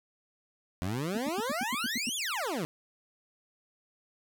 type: exponential two-way sweep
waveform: 20% pulse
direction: up then down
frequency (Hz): 83.7 to 3520 to 143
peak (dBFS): -26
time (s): 0.82-2.65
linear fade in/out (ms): 0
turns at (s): 2.16
type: tone bursts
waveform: sine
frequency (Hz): 238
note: A#3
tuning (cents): +36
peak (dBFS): -31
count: 9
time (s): 1.15-2.093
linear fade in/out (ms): 2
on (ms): 23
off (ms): 92
effects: none